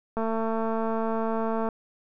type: click train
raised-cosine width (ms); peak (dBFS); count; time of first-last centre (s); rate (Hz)
1; -16; 341; 0.17-1.688; 224
effects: none